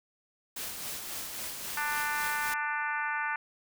white noise with tremolo, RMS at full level -37 dBFS, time 0.56-2.54 s, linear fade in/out 5 ms, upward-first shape sine, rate 3.7 Hz, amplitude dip 35%
harmonic tone, 296.2 Hz, D4, 15 cents sharp, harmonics 3 / 4 / 5 / 6 / 7 / 8 / 9, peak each -35 / -38 / -34 / -36 / -41 / -42 / -48 dBFS, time 1.77-3.36 s, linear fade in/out 2 ms
effects none

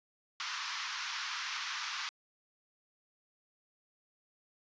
pink band-pass noise, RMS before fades -39 dBFS, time 0.4-2.09 s, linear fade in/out 0 ms, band 1000 to 6100 Hz, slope 48 dB/octave, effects resampled to 16000 Hz

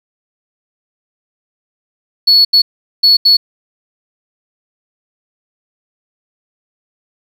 sine tone bursts at uneven times, 4401 Hz, C#8, 13 cents flat, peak -3 dBFS, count 4, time 2.27-2.45 / 2.53-2.62 / 3.03-3.17 / 3.25-3.37 s, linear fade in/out 10 ms, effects tanh soft clip ceiling -2 dBFS + 7-bit

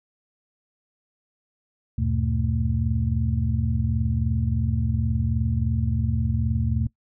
sine tone cluster, 76.6 / 95.8 / 119.4 / 223.1 Hz, D#2 / G2 / A#2 / A3, -27 / -39 / +42 / +24 cents, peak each -25 / -29 / -25 / -29 dBFS, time 1.98-6.87 s, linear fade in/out 5 ms, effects noise-tail reverb RT60 0.1 s tail -19 dB re dry

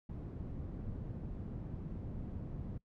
white low-pass noise, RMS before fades -43 dBFS, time 0.09-2.78 s, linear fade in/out 5 ms, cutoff 160 Hz, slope 12 dB/octave, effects noise-tail reverb RT60 0.1 s tail -22 dB re dry

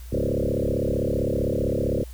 sine tone with frequency modulation, 304.4 Hz, D#4, 38 cents flat, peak -21 dBFS, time 0.12-2.04 s, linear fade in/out 10 ms, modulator 35.5 Hz, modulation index 7.1, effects added 60 Hz sine -36 dBFS peak until 2.13 s + white hiss -51 dBFS RMS until 2.13 s

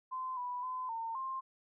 sine tone with pitch steps, 1031 / 986 / 1020 / 909 / 1056 Hz, C6 / B5 / C6 / A#5 / C6, -26 / -3 / -44 / -44 / +16 cents, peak -36 dBFS, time 0.11-1.41 s, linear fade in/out 20 ms, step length 260 ms, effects none

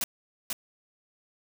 white noise with echo, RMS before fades -29 dBFS, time 0.01-0.04 s, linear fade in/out 2 ms, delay 490 ms, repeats 1, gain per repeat -3 dB, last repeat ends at 0.53 s, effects none

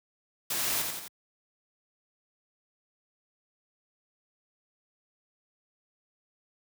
white noise with echo, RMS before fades -31 dBFS, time 0.5-0.82 s, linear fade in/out 5 ms, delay 87 ms, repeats 3, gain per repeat -4 dB, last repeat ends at 1.081 s, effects high-pass 80 Hz 12 dB/octave

